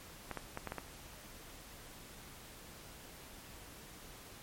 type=clicks; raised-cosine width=0.5 ms; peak=-24 dBFS; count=6; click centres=0.313 / 0.373 / 0.574 / 0.673 / 0.721 / 0.783 s; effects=pink hiss -53 dBFS RMS until 4.42 s + MP3 64 kbps